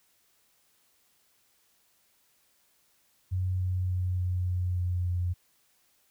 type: tone with pitch steps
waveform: sine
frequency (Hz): 92.3 / 91.72 / 91.13 / 90.56 / 89.98 / 89.41 / 88.85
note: F#2 / F#2 / F#2 / F#2 / F#2 / F2 / F2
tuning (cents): -4 / -15 / -26 / -37 / -48 / +41 / +30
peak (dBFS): -26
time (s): 3.31-5.34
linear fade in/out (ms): 20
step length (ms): 290
effects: white hiss -68 dBFS RMS until 6.1 s